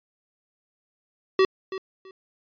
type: tone with echo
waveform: square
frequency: 380.7 Hz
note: F#4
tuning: 49 cents sharp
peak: -16 dBFS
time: 1.39-1.45 s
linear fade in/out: 2 ms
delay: 330 ms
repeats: 2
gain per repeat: -14 dB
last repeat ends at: 2.11 s
effects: resampled to 11025 Hz